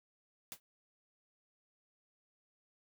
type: noise with exponential decay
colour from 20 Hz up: white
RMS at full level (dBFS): -41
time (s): 0.52-0.6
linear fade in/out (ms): 0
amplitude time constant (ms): 17
effects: none